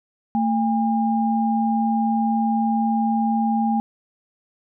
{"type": "tone pair together", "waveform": "sine", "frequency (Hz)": [224.5, 808.4], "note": ["A3", "G#5"], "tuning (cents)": [35, -47], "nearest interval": "octave + minor seventh", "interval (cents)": 2218, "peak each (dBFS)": [-19, -22], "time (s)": [0.35, 3.8], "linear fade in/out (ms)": 0, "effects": []}